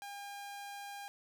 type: tone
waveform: sawtooth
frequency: 806 Hz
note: G5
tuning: 48 cents sharp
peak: -40 dBFS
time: 0.02-1.08 s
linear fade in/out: 0 ms
effects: none